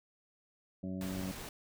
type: harmonic tone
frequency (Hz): 93.6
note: F#2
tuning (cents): +20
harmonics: 1 / 2 / 3 / 4 / 6 / 7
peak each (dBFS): -46 / -38 / -43 / -52 / -50 / -54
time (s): 0.83-1.32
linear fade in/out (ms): 5
type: noise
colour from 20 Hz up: pink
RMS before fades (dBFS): -45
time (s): 1.01-1.49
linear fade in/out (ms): 2
effects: none